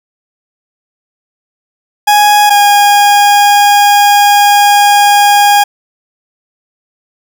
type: tone pair in turn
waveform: 40% pulse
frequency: 830.6 / 818.2 Hz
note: G#5 / G#5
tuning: 0 / -26 cents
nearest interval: unison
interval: 26 cents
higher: first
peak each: -3 dBFS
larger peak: neither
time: 2.07-2.5 / 2.5-5.64 s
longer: second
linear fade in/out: 10 ms
effects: none

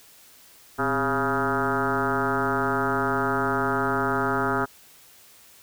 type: tone with frequency modulation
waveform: sine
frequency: 829 Hz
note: G#5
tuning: 3 cents flat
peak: -21 dBFS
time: 0.78-4.66 s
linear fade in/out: 20 ms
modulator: 142 Hz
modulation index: 4.7
effects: white hiss -52 dBFS RMS until 5.62 s

